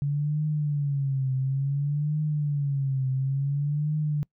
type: tone with vibrato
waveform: sine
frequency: 141.6 Hz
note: C#3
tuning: 37 cents sharp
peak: -23 dBFS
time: 0.02-4.23 s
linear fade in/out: 0 ms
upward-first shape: triangle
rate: 0.57 Hz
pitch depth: 140 cents each way
effects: noise-tail reverb RT60 0.1 s tail -25 dB re dry